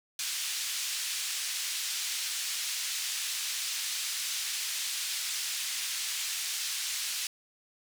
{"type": "band-pass noise", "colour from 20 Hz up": "white", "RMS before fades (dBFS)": -34, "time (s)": [0.19, 7.27], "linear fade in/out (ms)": 2, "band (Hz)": [2400, 7300], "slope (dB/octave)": 12, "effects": []}